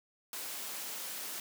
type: high-pass noise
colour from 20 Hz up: white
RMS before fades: -41 dBFS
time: 0.33-1.4 s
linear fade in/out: 2 ms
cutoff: 230 Hz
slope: 12 dB/octave
effects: none